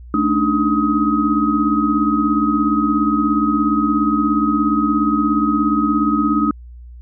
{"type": "tone cluster", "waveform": "sine", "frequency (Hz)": [217.8, 287.7, 304.7, 1262], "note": ["A3", "D4", "D#4", "D#6"], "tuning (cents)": [-17, -36, -36, 24], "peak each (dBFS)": -19, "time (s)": [0.14, 6.51], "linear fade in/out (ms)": 2, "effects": ["added 60 Hz sine -34 dBFS peak until 7.01 s"]}